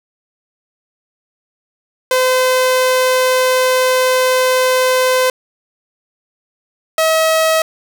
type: tone pair in turn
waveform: sawtooth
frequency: 512 / 640.8 Hz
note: C5 / E5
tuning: -38 / -49 cents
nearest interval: major third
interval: 389 cents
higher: second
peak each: -7 dBFS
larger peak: neither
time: 2.11-5.3 / 6.98-7.62 s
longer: first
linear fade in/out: 2 ms
effects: none